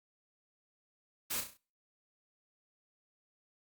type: noise with echo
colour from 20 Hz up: white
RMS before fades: -36 dBFS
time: 1.3-1.41 s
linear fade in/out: 10 ms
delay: 33 ms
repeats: 5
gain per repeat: -6 dB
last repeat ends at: 1.575 s
effects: noise-tail reverb RT60 0.4 s tail -25 dB re dry + Opus 48 kbps